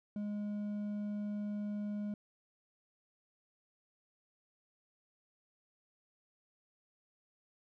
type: tone with hard clipping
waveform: triangle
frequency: 207 Hz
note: G#3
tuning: 5 cents flat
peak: -37 dBFS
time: 0.16-2.14 s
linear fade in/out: 2 ms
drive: 7 dB
effects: none